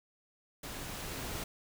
pink noise with level ramp, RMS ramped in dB -43 to -39 dBFS, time 0.63-1.44 s, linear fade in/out 5 ms, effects none

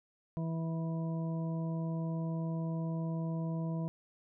harmonic tone, 163.5 Hz, E3, 14 cents flat, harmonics 1 / 2 / 3 / 4 / 6, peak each -33 / -44 / -49 / -46 / -50 dBFS, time 0.37-3.88 s, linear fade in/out 0 ms, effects none

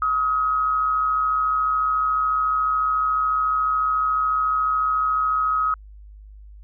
sine tone with amplitude modulation, 1270 Hz, D#6, 35 cents sharp, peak -16 dBFS, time 0.02-5.74 s, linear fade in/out 2 ms, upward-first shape sine, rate 134 Hz, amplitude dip 45%, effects added 51 Hz sine -40 dBFS peak until 6.63 s

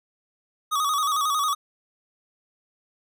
square tone with vibrato, 1189 Hz, D6, 21 cents sharp, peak -22 dBFS, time 0.71-1.55 s, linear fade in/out 20 ms, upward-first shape square, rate 11 Hz, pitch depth 80 cents each way, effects none

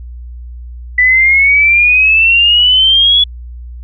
sine exponential sweep, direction up, 1975.5 to 3412 Hz, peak -5 dBFS, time 0.98-3.24 s, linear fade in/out 5 ms, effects added 60 Hz sine -25 dBFS peak until 3.83 s

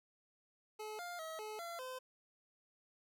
25% pulse tone with pitch steps, 429 / 702 / 641 / 429 / 682 / 513 Hz, A4 / F5 / E5 / A4 / F5 / C5, -44 / +9 / -49 / -44 / -41 / -34 cents, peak -40 dBFS, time 0.79-1.99 s, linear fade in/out 10 ms, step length 200 ms, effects none

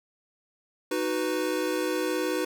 square chord, B major, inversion first, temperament equal, 311.1 / 370 / 493.9 Hz, D#4 / F#4 / B4, 0 / 0 / 0 cents, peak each -31 dBFS, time 0.91-2.45 s, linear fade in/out 5 ms, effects none

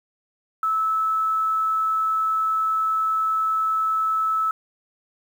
sine tone with quantisation, 1305 Hz, E6, 18 cents flat, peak -19 dBFS, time 0.63-4.51 s, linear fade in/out 2 ms, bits 8, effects none

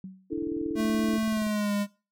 sine tone with exponential decay, 188.3 Hz, F#3, 31 cents sharp, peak -34 dBFS, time 0.04-0.36 s, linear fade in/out 2 ms, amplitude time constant 69 ms
sine chord, D suspended second, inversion none, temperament equal, 293.7 / 329.6 / 440 Hz, D4 / E4 / A4, 0 / 0 / 0 cents, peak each -31 / -31 / -35 dBFS, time 0.3-1.18 s, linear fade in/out 20 ms
click train, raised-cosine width 3 ms, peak -31 dBFS, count 25, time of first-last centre 0.33-1.467 s, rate 21.1 Hz
square tone with pitch glide, 220 to 204.1 Hz, A3 to G#3, 0 to -30 cents, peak -26 dBFS, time 0.75-1.87 s, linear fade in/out 50 ms, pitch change -130 cents, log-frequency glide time 1.28-1.73 s
effects noise-tail reverb RT60 0.3 s tail -19 dB re dry

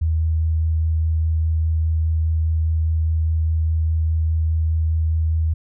sine tone with vibrato, 80 Hz, D#2, 49 cents sharp, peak -16 dBFS, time 0.01-5.54 s, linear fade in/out 10 ms, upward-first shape sine, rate 4.9 Hz, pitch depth 9 cents each way, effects none

